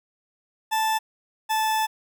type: tone pair in turn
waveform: 40% pulse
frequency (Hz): 879 / 873.9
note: A5 / A5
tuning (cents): -2 / -12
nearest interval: unison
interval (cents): 10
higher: first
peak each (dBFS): -20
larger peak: neither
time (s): 0.71-0.99 / 1.49-1.87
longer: second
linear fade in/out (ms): 20
effects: none